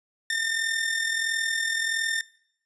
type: tone with amplitude modulation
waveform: sawtooth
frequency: 1808 Hz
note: A6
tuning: 47 cents sharp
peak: -19 dBFS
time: 0.3-2.21 s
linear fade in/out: 2 ms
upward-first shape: sine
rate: 41.5 Hz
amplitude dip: 55%
effects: noise-tail reverb RT60 0.7 s tail -22 dB re dry + resampled to 24000 Hz